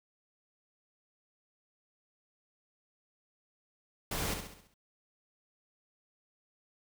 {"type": "noise with echo", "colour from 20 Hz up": "pink", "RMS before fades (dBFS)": -35, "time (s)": [4.11, 4.34], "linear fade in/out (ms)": 5, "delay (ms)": 67, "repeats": 6, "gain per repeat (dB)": -6, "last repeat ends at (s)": 4.742, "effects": []}